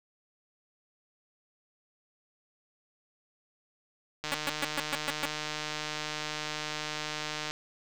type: click train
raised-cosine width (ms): 0.2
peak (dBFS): -17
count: 498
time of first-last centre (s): 4.24-7.51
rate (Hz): 152
type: tone bursts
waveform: 5% pulse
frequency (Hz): 283.2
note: C#4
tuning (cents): +37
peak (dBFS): -17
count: 7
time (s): 4.32-5.254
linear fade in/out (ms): 0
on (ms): 22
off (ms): 130
effects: none